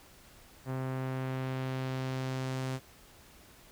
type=tone with low-pass filter sweep; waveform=sawtooth; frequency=130.81 Hz; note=C3; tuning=in tune; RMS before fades=-35 dBFS; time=0.65-2.8 s; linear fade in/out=50 ms; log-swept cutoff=1400 to 9700 Hz; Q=0.82; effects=pink hiss -57 dBFS RMS until 3.71 s